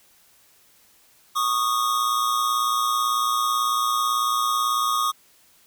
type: tone pair together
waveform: square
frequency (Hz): 1111.9 / 1230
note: C#6 / D#6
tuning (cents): +5 / -20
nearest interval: major second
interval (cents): 175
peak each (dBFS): -25 / -23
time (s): 1.35-5.12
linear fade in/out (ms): 20
effects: white hiss -57 dBFS RMS until 5.66 s